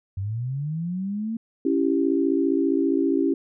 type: linear sweep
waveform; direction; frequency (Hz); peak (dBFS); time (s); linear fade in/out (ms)
sine; up; 92.5 to 230.4; -25; 0.17-1.37; 5
type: chord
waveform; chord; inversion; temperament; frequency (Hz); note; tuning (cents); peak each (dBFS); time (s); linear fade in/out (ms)
sine; C# diminished; none; equal with one note detuned; 277.2 / 332.3 / 392; C#4 / E4 / G4; 0 / +14 / 0; -22 / -23 / -25; 1.65-3.34; 5
effects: none